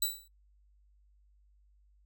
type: tone with exponential decay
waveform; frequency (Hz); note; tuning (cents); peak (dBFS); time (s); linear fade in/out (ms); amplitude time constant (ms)
10% pulse; 3951; B7; 0; -17; 0.02-0.28; 5; 56
effects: noise-tail reverb RT60 0.1 s tail -21 dB re dry + added 50 Hz sine -62 dBFS peak until 2.05 s